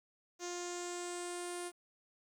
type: tone with low-pass filter sweep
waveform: sawtooth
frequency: 352.2 Hz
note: F4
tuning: 15 cents sharp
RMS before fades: -42 dBFS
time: 0.39-1.72 s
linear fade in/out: 50 ms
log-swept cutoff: 6400 to 9700 Hz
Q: 5.9
effects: 11-bit